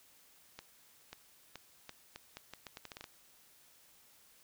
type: accelerating click train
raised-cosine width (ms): 0.2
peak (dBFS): -28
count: 14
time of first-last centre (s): 0.59-3.041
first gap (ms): 540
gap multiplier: 0.79
effects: white hiss -64 dBFS RMS until 4.43 s